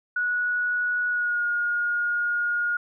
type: tone with pitch glide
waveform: sine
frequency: 1464 to 1430.6 Hz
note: F#6 to F6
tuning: -19 to +41 cents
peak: -22 dBFS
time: 0.16-2.77 s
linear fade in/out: 5 ms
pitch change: -40 cents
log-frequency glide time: 1.08-1.45 s
effects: none